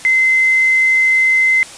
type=tone with quantisation; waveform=sine; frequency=2063 Hz; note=C7; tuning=25 cents flat; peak=-9 dBFS; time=0.05-1.63 s; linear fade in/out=0 ms; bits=6; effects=white hiss -34 dBFS RMS until 1.77 s + resampled to 22050 Hz